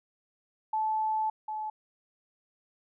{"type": "tone pair in turn", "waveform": "sine", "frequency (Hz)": [870, 861.5], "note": ["A5", "A5"], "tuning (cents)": [-20, -37], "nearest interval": "unison", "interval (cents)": 17, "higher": "first", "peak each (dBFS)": [-26, -32], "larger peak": "first", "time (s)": [[0.73, 1.3], [1.48, 1.7]], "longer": "first", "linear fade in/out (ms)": 5, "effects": []}